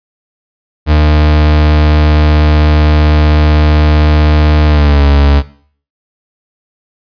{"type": "tone with pitch glide", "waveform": "40% pulse", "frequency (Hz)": [75.7, 71.04], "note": ["D#2", "C#2"], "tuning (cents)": [-47, 43], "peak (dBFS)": -4, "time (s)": [0.86, 5.43], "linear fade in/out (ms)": 50, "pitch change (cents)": -110, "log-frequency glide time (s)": [4.67, 5.03], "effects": ["noise-tail reverb RT60 0.5 s tail -17 dB re dry", "resampled to 11025 Hz"]}